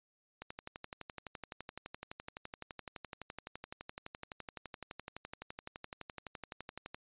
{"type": "click train", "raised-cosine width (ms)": 0.3, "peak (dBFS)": -27, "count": 78, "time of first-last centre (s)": [0.42, 6.945], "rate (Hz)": 11.8, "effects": ["resampled to 8000 Hz"]}